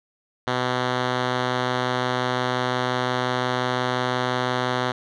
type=tone with low-pass filter; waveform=5% pulse; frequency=125.7 Hz; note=B2; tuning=31 cents sharp; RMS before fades=-24 dBFS; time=0.47-4.92 s; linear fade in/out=5 ms; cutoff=3600 Hz; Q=1.1; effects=none